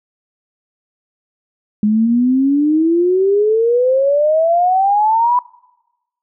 sine exponential sweep, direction up, 207.3 to 996 Hz, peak -10 dBFS, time 1.83-5.39 s, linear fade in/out 2 ms, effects noise-tail reverb RT60 1.0 s tail -23 dB re dry

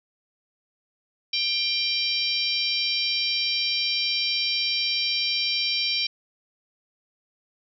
harmonic tone with a mistuned harmonic, 784 Hz, G5, in tune, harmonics 3 / 4 / 5 / 6 / 7, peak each -29 / -29 / -29 / -29 / -29 dBFS, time 1.33-6.07 s, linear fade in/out 5 ms, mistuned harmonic 3, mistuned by +21 cents, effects none

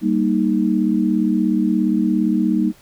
sine chord, Eb major, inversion first, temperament equal, 196 / 233.1 / 311.1 Hz, G3 / Bb3 / Eb4, 0 / 0 / 0 cents, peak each -19 dBFS, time 0.01-2.73 s, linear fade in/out 50 ms, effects pink hiss -50 dBFS RMS until 2.81 s

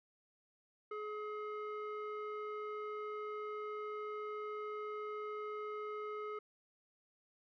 square tone with low-pass filter, 423.1 Hz, G#4, 32 cents sharp, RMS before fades -43 dBFS, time 0.91-6.39 s, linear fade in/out 5 ms, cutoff 1600 Hz, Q 3.8, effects none

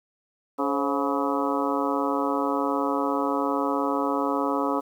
harmonic tone with a mistuned harmonic, 141.2 Hz, C#3, 32 cents sharp, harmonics 2 / 3 / 4 / 5 / 6 / 7 / 8 / 9, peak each -27 / -31 / -30 / -34 / -33 / -31 / -32 / -32 dBFS, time 0.58-4.81 s, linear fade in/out 20 ms, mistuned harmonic 4, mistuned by -82 cents, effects 9-bit

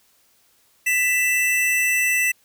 square tone pair together, 1983.7 / 2661 Hz, B6 / E7, +7 / +16 cents, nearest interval perfect fourth, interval 509 cents, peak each -21 dBFS, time 0.86-2.32 s, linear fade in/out 10 ms, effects white hiss -60 dBFS RMS until 2.44 s

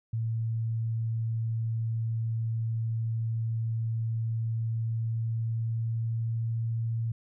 sine tone with pitch glide, 113.3 to 114.29 Hz, A#2 to A#2, -49 to -34 cents, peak -27 dBFS, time 0.13-7.12 s, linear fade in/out 5 ms, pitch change +15 cents, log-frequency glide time 4.69-6.57 s, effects none

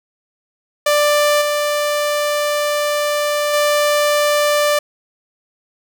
sawtooth tone with level steps, 590 Hz, D5, 8 cents sharp, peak -8 / -12 / -9 dBFS, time 0.86-4.79 s, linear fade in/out 5 ms, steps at 1.41 / 3.53 s, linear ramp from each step 10 ms, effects none

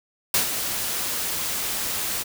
white noise with ADSR envelope, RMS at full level -19 dBFS, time 0.34-2.24 s, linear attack 3 ms, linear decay 120 ms, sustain -8 dB, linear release 25 ms, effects none

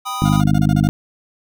square chord, G augmented, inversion none, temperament equal, 784 / 987.8 / 1244.5 Hz, G5 / B5 / D#6, 0 / 0 / 0 cents, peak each -30 / -30 / -25 dBFS, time 0.05-0.42 s, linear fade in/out 20 ms
harmonic tone, 50.8 Hz, G#1, 38 cents flat, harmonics 1 / 2 / 3 / 4 / 5 / 6, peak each -25 / -21 / -15 / -18 / -21 / -25 dBFS, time 0.22-0.89 s, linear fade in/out 0 ms
30% pulse tone bursts, 710 Hz, F5, 28 cents sharp, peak -23 dBFS, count 9, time 0.25-0.877 s, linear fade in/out 5 ms, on 43 ms, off 30 ms
effects none

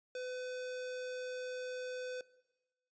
square tone, 504 Hz, B4, 35 cents sharp, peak -40 dBFS, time 0.15-2.21 s, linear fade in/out 2 ms, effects noise-tail reverb RT60 1.0 s tail -20 dB re dry + resampled to 16000 Hz

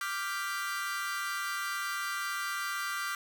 40% pulse chord, G dominant seventh, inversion second, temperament equal, 1174.7 / 1396.9 / 1568 / 1975.5 Hz, D6 / F6 / G6 / B6, 0 / 0 / 0 / 0 cents, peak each -36 / -37 / -38 / -40 dBFS, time 0.01-3.15 s, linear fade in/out 2 ms, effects none

